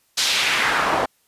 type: noise with band-pass filter sweep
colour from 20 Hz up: pink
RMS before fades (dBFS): -20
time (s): 0.17-1.06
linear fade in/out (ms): 10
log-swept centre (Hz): 5000 to 700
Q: 1.5
effects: white hiss -63 dBFS RMS until 1.27 s + resampled to 32000 Hz